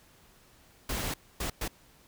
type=noise bursts at uneven times; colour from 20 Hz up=pink; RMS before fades=-33 dBFS; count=3; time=0.89-1.14 / 1.4-1.5 / 1.61-1.68 s; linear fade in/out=5 ms; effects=pink hiss -60 dBFS RMS until 2.07 s